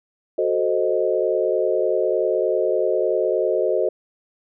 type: chord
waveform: sine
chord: F# diminished seventh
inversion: none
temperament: equal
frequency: 370 / 440 / 523.3 / 622.3 Hz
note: F#4 / A4 / C5 / Eb5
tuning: 0 / 0 / 0 / 0 cents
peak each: -23 dBFS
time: 0.38-3.89 s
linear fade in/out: 5 ms
effects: none